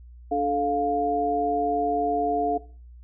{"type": "tone cluster", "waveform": "sine", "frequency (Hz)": [292, 435.3, 704], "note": ["D4", "A4", "F5"], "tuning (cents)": [-10, -19, 14], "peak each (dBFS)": [-28, -27, -24], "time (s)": [0.31, 2.58], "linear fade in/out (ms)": 10, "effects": ["noise-tail reverb RT60 0.4 s tail -18 dB re dry", "added 60 Hz sine -43 dBFS peak until 3.03 s"]}